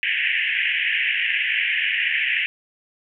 pink band-pass noise, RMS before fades -22 dBFS, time 0.03-2.46 s, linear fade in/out 0 ms, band 1700 to 3000 Hz, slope 96 dB/octave, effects none

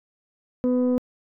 sine tone pair together, 249.8 / 500 Hz, B3 / B4, +20 / +21 cents, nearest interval octave, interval 1201 cents, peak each -18 / -22 dBFS, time 0.64-0.98 s, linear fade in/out 0 ms, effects tanh soft clip ceiling -15 dBFS

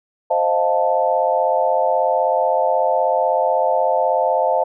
sine chord, F dominant seventh, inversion second, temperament equal, 523.3 / 622.3 / 698.5 / 880 Hz, C5 / Eb5 / F5 / A5, 0 / 0 / 0 / 0 cents, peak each -20 dBFS, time 0.3-4.64 s, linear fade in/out 10 ms, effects none

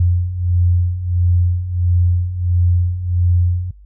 sine beating tone pair, 87.31 / 88.81 Hz, F2 / F2, 0 / +30 cents, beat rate 1.5 Hz, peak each -19 / -14 dBFS, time 0-3.71 s, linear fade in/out 5 ms, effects noise-tail reverb RT60 0.1 s tail -23 dB re dry + added 50 Hz sine -39 dBFS peak until 3.85 s

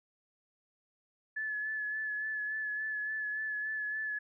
sine tone with vibrato, 1722 Hz, A6, 38 cents flat, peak -33 dBFS, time 1.36-4.19 s, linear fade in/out 10 ms, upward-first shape sine, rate 3.5 Hz, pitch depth 25 cents each way, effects none

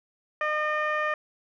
15% pulse tone with low-pass filter, 608 Hz, D#5, 40 cents flat, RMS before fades -27 dBFS, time 0.41-1.14 s, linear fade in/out 2 ms, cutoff 1800 Hz, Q 1.7, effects none

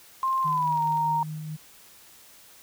click train, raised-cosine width 0.2 ms, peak -30 dBFS, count 16, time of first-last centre 0.23-0.973 s, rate 20.2 Hz
sine tone with pitch glide, 1055 to 929.1 Hz, C6 to A#5, +14 to -6 cents, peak -22 dBFS, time 0.23-1.23 s, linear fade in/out 2 ms, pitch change -220 cents, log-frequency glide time 0.42-0.82 s
sine tone with tremolo, 155 Hz, D#3, 6 cents flat, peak -31 dBFS, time 0.44-1.57 s, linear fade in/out 20 ms, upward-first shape sine, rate 4.8 Hz, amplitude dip 25%
effects white hiss -52 dBFS RMS until 2.62 s

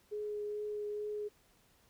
sine tone with vibrato, 418.4 Hz, G#4, 13 cents sharp, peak -36 dBFS, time 0.11-1.29 s, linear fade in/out 20 ms, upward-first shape triangle, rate 2.3 Hz, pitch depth 12 cents each way, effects pink hiss -68 dBFS RMS until 1.89 s

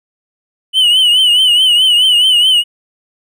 triangle tone with vibrato, 2976 Hz, F#7, 9 cents sharp, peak -5 dBFS, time 0.73-2.64 s, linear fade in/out 50 ms, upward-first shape triangle, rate 4.7 Hz, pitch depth 95 cents each way, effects none

